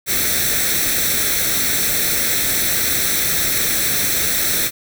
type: noise with comb filter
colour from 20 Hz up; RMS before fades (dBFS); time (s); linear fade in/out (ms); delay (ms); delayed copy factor
white; -18; 0.06-4.71; 50; 0.51; +0.7
effects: none